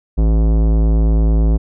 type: tone with tanh clipping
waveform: sine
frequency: 54.5 Hz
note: A1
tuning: 16 cents flat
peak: -12 dBFS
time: 0.17-1.58 s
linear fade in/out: 20 ms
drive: 18 dB
effects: none